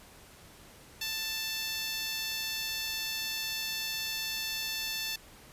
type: tone with high-pass filter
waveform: 10% pulse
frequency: 884 Hz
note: A5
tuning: 8 cents sharp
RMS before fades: -35 dBFS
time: 1.01-5.16 s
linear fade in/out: 5 ms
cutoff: 2500 Hz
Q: 0.63
effects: pink hiss -54 dBFS RMS until 5.52 s + resampled to 32000 Hz